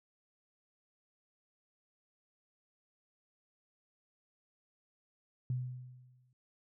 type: tone with exponential decay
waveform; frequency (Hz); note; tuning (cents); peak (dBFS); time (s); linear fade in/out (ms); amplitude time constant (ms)
sine; 125.9; B2; +34; -30; 5.5-6.33; 2; 180
effects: none